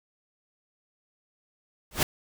pink noise with exponential growth, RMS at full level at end -17 dBFS, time 1.91-2.03 s, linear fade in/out 2 ms, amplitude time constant 26 ms, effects none

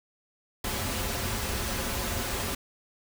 pink noise with comb filter, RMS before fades -31 dBFS, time 0.64-2.55 s, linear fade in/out 5 ms, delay 6.4 ms, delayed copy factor -0.55, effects none

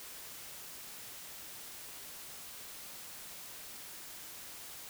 silence, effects white hiss -48 dBFS RMS until 4.89 s

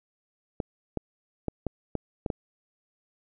clicks, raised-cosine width 2 ms, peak -15 dBFS, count 7, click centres 0.602 / 0.973 / 1.483 / 1.667 / 1.953 / 2.262 / 2.302 s, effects none

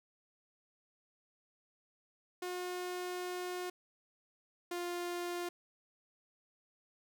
sawtooth tone pair in turn, 360 / 350.8 Hz, F#4 / F4, -47 / +8 cents, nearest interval unison, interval 45 cents, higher first, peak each -34 / -33 dBFS, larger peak second, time 2.42-3.7 / 4.71-5.49 s, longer first, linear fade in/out 5 ms, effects 12-bit

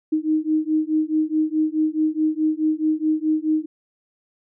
sine beating tone pair, 309.1 / 313.8 Hz, D#4 / D#4, -11 / +15 cents, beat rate 4.7 Hz, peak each -21 / -21 dBFS, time 0.12-3.66 s, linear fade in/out 10 ms, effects none

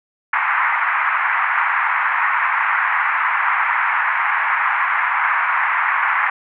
pink band-pass noise, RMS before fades -18 dBFS, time 0.33-6.3 s, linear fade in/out 5 ms, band 900 to 2200 Hz, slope 48 dB/octave, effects none

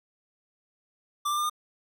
square tone with pitch steps, 1174.7 / 1187.7 / 1200.8 / 1214 Hz, D6 / D6 / D6 / D#6, 0 / +19 / +38 / -43 cents, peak -26 dBFS, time 1.25-1.498 s, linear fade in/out 10 ms, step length 62 ms, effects none

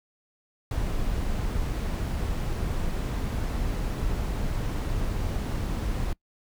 brown noise, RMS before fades -28 dBFS, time 0.71-6.13 s, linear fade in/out 2 ms, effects noise-tail reverb RT60 0.1 s tail -23 dB re dry

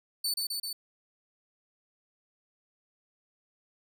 sawtooth tone with echo, 4506 Hz, C#8, 28 cents sharp, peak -25 dBFS, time 0.24-0.34 s, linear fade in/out 5 ms, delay 130 ms, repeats 3, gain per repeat -2 dB, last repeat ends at 0.73 s, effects none

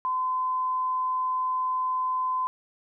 sine tone, 1023 Hz, C6, 39 cents flat, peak -24 dBFS, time 0.05-2.47 s, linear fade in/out 0 ms, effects none

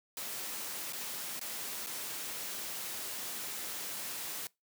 white noise with dropouts, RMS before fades -40 dBFS, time 0.17-4.47 s, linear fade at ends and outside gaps 1 ms, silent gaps 0.925-0.932 / 1.394-1.413 / 1.863-1.869 s, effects noise-tail reverb RT60 0.2 s tail -23 dB re dry + high-pass 150 Hz 12 dB/octave

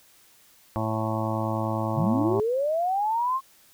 harmonic tone, 110 Hz, A2, in tune, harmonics 1 / 2 / 3 / 5 / 6 / 7 / 8 / 9 / 10, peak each -29 / -32 / -33 / -34 / -34 / -37 / -34 / -38 / -36 dBFS, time 0.76-2.4 s, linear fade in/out 0 ms
sine linear sweep, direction up, 113.7 to 1082 Hz, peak -22 dBFS, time 1.94-3.41 s, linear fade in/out 50 ms
effects white hiss -57 dBFS RMS until 3.73 s

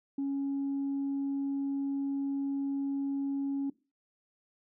sine tone, 277 Hz, C#4, 1 cent flat, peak -28 dBFS, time 0.18-3.7 s, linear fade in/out 5 ms, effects noise-tail reverb RT60 0.3 s tail -20 dB re dry + tanh soft clip ceiling -27 dBFS

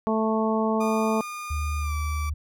harmonic tone, 220 Hz, A3, in tune, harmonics 1 / 2 / 3 / 4 / 5, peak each -24 / -27 / -29 / -30 / -31 dBFS, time 0.07-1.21 s, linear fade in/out 0 ms
30% pulse tone with pitch glide, 1215 to 1160.8 Hz, D#6 to D6, -42 to -21 cents, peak -30 dBFS, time 0.8-2.3 s, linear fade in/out 10 ms, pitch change -79 cents, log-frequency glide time 1.8-1.94 s
sine tone, 75.2 Hz, D2, 42 cents sharp, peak -25 dBFS, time 1.5-2.34 s, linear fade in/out 10 ms
effects none

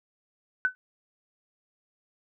sine tone with exponential decay, 1507 Hz, F#6, 31 cents sharp, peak -17 dBFS, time 0.65-0.75 s, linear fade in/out 0 ms, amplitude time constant 20 ms, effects none

